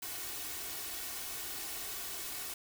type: noise with comb filter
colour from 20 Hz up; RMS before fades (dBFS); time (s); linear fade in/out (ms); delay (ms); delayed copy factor
white; -41; 0.02-2.54; 5; 2.7; +0.6
effects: none